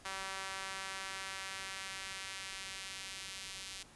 sawtooth tone with high-pass filter sweep, 192.1 Hz, G3, 35 cents flat, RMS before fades -44 dBFS, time 0.05-3.83 s, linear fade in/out 5 ms, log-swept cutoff 1100 to 3200 Hz, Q 0.93, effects pink hiss -59 dBFS RMS until 3.95 s + resampled to 24000 Hz

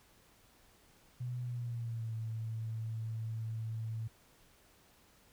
sine tone with pitch glide, 123.47 to 111.92 Hz, B2 to A2, 0 to +30 cents, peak -36 dBFS, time 1.2-4.08 s, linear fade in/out 10 ms, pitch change -170 cents, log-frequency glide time 1.42-2.13 s, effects pink hiss -65 dBFS RMS until 5.32 s

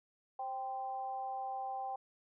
sine tone with amplitude modulation, 784 Hz, G5, in tune, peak -34 dBFS, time 0.39-1.96 s, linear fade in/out 5 ms, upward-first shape sine, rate 253 Hz, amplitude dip 65%, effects none

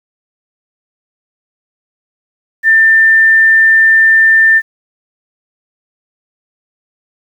sine tone, 1790 Hz, A6, 29 cents sharp, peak -4 dBFS, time 2.63-4.62 s, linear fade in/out 50 ms, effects 7-bit

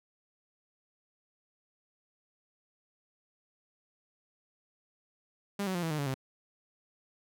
sawtooth tone with pitch steps, 201 / 187.54 / 174.98 / 163.26 / 152.33 / 142.13 / 132.61 Hz, G3 / F#3 / F3 / E3 / D#3 / C#3 / C3, +44 / +24 / +4 / -16 / -36 / +44 / +24 cents, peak -27 dBFS, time 5.59-6.143 s, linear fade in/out 5 ms, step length 79 ms, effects none

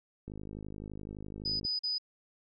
click train, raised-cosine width 3 ms, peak -30 dBFS, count 72, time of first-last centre 0.28-1.651 s, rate 51.8 Hz
sine tone bursts, 4978 Hz, D#8, in tune, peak -30 dBFS, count 3, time 1.45-1.984 s, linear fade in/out 10 ms, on 150 ms, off 42 ms
effects none

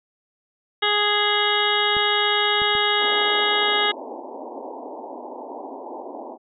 harmonic tone, 415.3 Hz, G#4, in tune, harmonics 1 / 2 / 3 / 4 / 5 / 7 / 8 / 9, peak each -26 / -26 / -26 / -26 / -26 / -26 / -26 / -26 dBFS, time 0.82-3.92 s, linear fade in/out 10 ms
clicks, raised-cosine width 3 ms, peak -22 / -23 / -24 dBFS, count 3, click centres 1.967 / 2.618 / 2.752 s
white band-pass noise, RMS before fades -35 dBFS, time 2.98-6.38 s, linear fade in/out 50 ms, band 240 to 960 Hz, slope 96 dB/octave
effects none

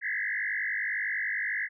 sine tone with frequency modulation, 1853 Hz, A#6, 11 cents flat, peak -28 dBFS, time 0.01-1.69 s, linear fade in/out 50 ms, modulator 50.9 Hz, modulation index 4.5, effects none

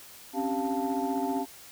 sine tone cluster, 265.9 / 281.3 / 390 / 698 / 880 Hz, C4 / C#4 / G4 / F5 / A5, +28 / +26 / -9 / -1 / 0 cents, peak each -31 / -32 / -34 / -33 / -33 dBFS, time 0.33-1.46 s, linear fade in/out 50 ms, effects tanh soft clip ceiling -19 dBFS + white hiss -49 dBFS RMS until 1.71 s

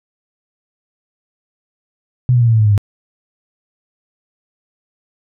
sine tone with pitch steps, 125.5 / 121.72 / 118.05 / 114.49 / 111.04 / 107.69 / 104.44 / 101.29 Hz, B2 / B2 / A#2 / A#2 / A2 / A2 / G#2 / G#2, +28 / -25 / +22 / -31 / +16 / -37 / +10 / -43 cents, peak -8 dBFS, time 2.29-2.778 s, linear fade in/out 0 ms, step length 61 ms, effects none

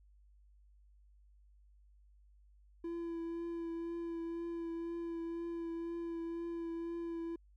triangle tone with vibrato, 336 Hz, E4, 33 cents sharp, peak -36 dBFS, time 2.84-7.36 s, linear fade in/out 5 ms, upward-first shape triangle, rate 2 Hz, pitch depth 20 cents each way, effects added 50 Hz sine -61 dBFS peak until 7.56 s

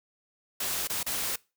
white noise with dropouts, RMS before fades -31 dBFS, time 0.6-1.36 s, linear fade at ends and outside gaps 5 ms, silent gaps 0.874-0.897 / 1.031-1.063 s, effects noise-tail reverb RT60 0.3 s tail -24 dB re dry

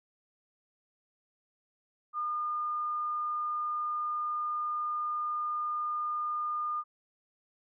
sine tone, 1214 Hz, D#6, 43 cents flat, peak -30 dBFS, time 2.13-6.84 s, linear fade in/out 50 ms, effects none

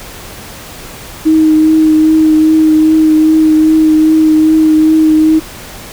sine tone with vibrato, 313.5 Hz, D#4, 13 cents sharp, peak -4 dBFS, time 1.25-5.4 s, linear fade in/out 20 ms, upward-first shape triangle, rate 2.5 Hz, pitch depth 19 cents each way, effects pink hiss -29 dBFS RMS until 5.92 s

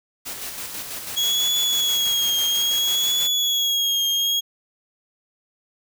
white noise with tremolo, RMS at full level -31 dBFS, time 0.25-3.28 s, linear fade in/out 20 ms, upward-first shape square, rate 6.1 Hz, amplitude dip 35%
35% pulse tone with vibrato, 3322 Hz, G#7, in tune, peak -17 dBFS, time 1.16-4.41 s, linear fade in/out 20 ms, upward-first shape triangle, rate 0.6 Hz, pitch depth 54 cents each way
effects none

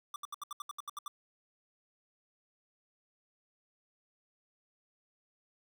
square tone bursts, 1174.7 Hz, D6, in tune, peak -39 dBFS, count 11, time 0.14-1.08 s, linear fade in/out 2 ms, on 20 ms, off 72 ms, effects none

